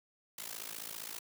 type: noise with amplitude modulation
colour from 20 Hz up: white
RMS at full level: -40 dBFS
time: 0.38-1.19 s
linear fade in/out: 5 ms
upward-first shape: sine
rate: 55.1 Hz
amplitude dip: 90%
effects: high-pass 150 Hz 12 dB/octave